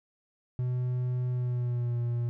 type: tone with pitch glide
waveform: triangle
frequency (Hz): 125 to 119.42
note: B2 to A#2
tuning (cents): +21 to +42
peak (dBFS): -25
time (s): 0.59-2.29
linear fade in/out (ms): 0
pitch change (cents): -79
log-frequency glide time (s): 1.3-1.99
effects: none